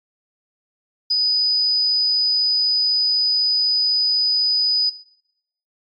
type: tone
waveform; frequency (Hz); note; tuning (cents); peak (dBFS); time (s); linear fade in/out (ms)
sine; 4978; D#8; 0; -15; 1.1-4.9; 10
effects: noise-tail reverb RT60 0.8 s tail -19 dB re dry + AAC 64 kbps